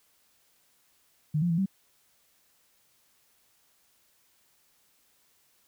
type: tone with pitch steps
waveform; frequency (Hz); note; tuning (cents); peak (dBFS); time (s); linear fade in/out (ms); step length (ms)
sine; 152.2 / 174.2 / 166 / 192.9; D#3 / F3 / E3 / G3; -38 / -4 / +12 / -28; -23; 1.34-1.66; 10; 80
effects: white hiss -67 dBFS RMS until 5.67 s